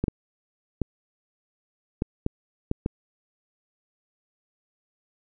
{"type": "clicks", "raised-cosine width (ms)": 3, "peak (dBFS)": -11, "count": 7, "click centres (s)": [0.04, 0.082, 0.817, 2.021, 2.264, 2.714, 2.861], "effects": []}